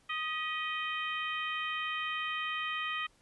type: harmonic tone with a mistuned harmonic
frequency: 622.3 Hz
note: D#5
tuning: in tune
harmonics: 2 / 3 / 4 / 5 / 6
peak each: -37 / -38 / -39 / -40 / -52 dBFS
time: 0.09-3.07 s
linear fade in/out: 10 ms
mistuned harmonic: 3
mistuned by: +51 cents
effects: pink hiss -67 dBFS RMS until 3.21 s + resampled to 24000 Hz